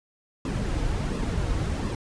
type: noise with flanger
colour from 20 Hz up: brown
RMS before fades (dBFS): -27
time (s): 0.45-1.95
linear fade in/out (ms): 2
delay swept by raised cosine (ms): 1.3 to 5.1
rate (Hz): 1.4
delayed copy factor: -0.55
effects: resampled to 22050 Hz